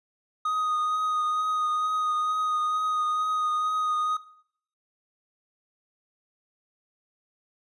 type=tone with vibrato; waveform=triangle; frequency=1244.5 Hz; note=D#6; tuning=in tune; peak=-22 dBFS; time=0.45-4.17 s; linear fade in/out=5 ms; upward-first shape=triangle; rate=2.2 Hz; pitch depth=18 cents each way; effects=noise-tail reverb RT60 0.6 s tail -17 dB re dry + resampled to 24000 Hz